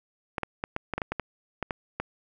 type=clicks; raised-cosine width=0.5 ms; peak=-14 dBFS; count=12; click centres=0.382 / 0.433 / 0.639 / 0.764 / 0.937 / 0.98 / 1.018 / 1.12 / 1.197 / 1.627 / 1.708 / 2 s; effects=none